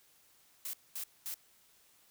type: noise bursts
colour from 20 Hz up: blue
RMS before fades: -40 dBFS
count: 3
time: 0.65-1.342 s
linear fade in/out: 2 ms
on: 84 ms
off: 220 ms
effects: white hiss -66 dBFS RMS until 2.1 s